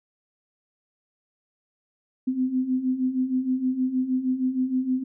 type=beating tone pair; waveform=sine; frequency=252.8 / 259.2 Hz; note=B3 / C4; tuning=+41 / -16 cents; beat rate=6.4 Hz; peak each=-28 / -23 dBFS; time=2.27-5.04 s; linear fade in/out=10 ms; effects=none